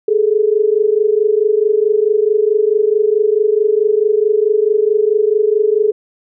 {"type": "tone pair together", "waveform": "sine", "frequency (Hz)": [413.6, 438.2], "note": ["G#4", "A4"], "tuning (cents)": [-7, -7], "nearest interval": "minor second", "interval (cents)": 100, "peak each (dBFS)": -13, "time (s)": [0.08, 5.92], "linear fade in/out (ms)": 5, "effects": []}